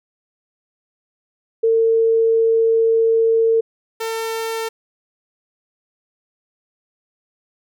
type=tone pair in turn; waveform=sine / sawtooth; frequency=452.5 / 450.6 Hz; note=A4 / A4; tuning=+48 / +41 cents; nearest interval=unison; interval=7 cents; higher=first; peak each=-12 / -18 dBFS; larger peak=first; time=1.63-3.61 / 4-4.69 s; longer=first; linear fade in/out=10 ms; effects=none